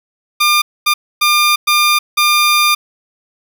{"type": "tone bursts at uneven times", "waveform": "15% pulse", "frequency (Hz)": 1200, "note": "D6", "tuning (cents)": 37, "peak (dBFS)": -3, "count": 5, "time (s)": [[0.4, 0.62], [0.86, 0.94], [1.21, 1.56], [1.67, 1.99], [2.17, 2.75]], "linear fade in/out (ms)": 10, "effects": []}